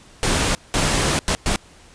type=noise bursts at uneven times; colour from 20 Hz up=pink; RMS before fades=-19 dBFS; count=4; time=0.23-0.55 / 0.74-1.19 / 1.28-1.35 / 1.46-1.56 s; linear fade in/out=0 ms; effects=pink hiss -48 dBFS RMS until 1.94 s + resampled to 22050 Hz